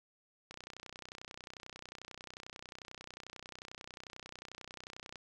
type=click train; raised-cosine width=0.2 ms; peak=-29 dBFS; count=146; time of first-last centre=0.51-5.157 s; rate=31.2 Hz; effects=none